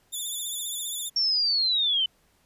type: tone with vibrato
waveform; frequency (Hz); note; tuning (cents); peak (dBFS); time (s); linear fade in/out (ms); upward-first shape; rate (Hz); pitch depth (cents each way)
10% pulse; 3520; A7; 0; -23; 0.12-1.1; 20; sine; 15; 64
type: linear sweep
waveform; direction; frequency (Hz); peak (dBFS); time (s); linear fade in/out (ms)
sine; down; 5530 to 2991; -21; 1.16-2.06; 5
effects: pink hiss -65 dBFS RMS until 2.45 s + resampled to 32000 Hz